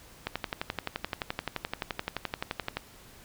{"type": "click train", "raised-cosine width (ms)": 0.3, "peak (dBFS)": -14, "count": 30, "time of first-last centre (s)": [0.27, 2.77], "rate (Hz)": 11.6, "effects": ["pink hiss -53 dBFS RMS until 3.24 s"]}